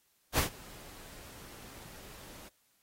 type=noise with ADSR envelope; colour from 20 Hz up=pink; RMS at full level=-27 dBFS; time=0.33-2.49 s; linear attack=52 ms; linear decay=110 ms; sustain=-24 dB; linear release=13 ms; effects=white hiss -72 dBFS RMS until 2.82 s + AAC 48 kbps